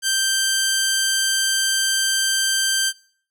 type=tone; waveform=10% pulse; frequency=1568 Hz; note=G6; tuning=in tune; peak=-9 dBFS; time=0.02-2.93 s; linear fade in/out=50 ms; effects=noise-tail reverb RT60 0.6 s tail -25 dB re dry